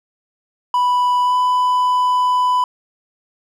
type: tone with pitch glide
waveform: triangle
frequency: 987.8 to 997.5 Hz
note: B5 to B5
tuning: 0 to +17 cents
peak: -11 dBFS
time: 0.74-2.64 s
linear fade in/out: 2 ms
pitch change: +17 cents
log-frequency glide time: 1.23-1.35 s
effects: none